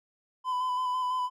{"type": "tone with vibrato", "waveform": "triangle", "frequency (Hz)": 1007, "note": "B5", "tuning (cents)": 33, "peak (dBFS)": -25, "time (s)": [0.44, 1.3], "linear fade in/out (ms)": 50, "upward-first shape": "square", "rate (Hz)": 6, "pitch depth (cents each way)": 19, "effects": []}